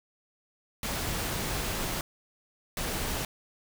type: noise bursts at uneven times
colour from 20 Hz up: pink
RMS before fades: -32 dBFS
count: 2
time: 0.83-2.01 / 2.77-3.25 s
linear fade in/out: 2 ms
effects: none